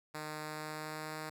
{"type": "tone with pitch glide", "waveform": "5% pulse", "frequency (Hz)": [153.3, 155.44], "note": ["D#3", "D#3"], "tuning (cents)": [-25, -1], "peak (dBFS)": -29, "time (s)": [0.14, 1.3], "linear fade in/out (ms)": 10, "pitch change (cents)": 24, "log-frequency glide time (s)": [0.41, 1.16], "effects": []}